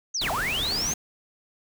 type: linear two-way sweep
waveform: sine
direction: down then up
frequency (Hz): 6520 to 613 to 6520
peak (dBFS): -25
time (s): 0.14-0.94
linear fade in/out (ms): 10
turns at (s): 0.31
type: noise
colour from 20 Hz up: pink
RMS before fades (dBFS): -33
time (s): 0.21-0.94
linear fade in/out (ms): 5
effects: none